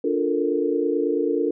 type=chord; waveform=sine; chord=Bb major seventh; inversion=first; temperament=just; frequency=291.4 / 349.6 / 437 / 466.2 Hz; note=D4 / F4 / A4 / Bb4; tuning=-13 / +2 / -12 / 0 cents; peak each=-25 dBFS; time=0.04-1.51 s; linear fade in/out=5 ms; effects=none